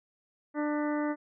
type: harmonic tone with a mistuned harmonic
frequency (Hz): 297.4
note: D4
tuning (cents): +22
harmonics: 1 / 2 / 3 / 4 / 5 / 6 / 7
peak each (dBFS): -29 / -35 / -39 / -41 / -43 / -45 / -46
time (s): 0.54-1.16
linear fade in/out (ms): 50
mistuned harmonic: 7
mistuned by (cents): -79
effects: none